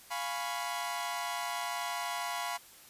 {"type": "chord", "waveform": "sawtooth", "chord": "C# dominant seventh", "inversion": "first", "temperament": "equal", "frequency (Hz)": [698.5, 830.6, 987.8, 1108.7], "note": ["E#5", "G#5", "B5", "C#6"], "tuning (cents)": [0, 0, 0, 0], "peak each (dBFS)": [-35, -38, -34, -38], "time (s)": [0.1, 2.58], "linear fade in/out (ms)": 20, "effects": ["white hiss -55 dBFS RMS until 2.89 s", "resampled to 32000 Hz"]}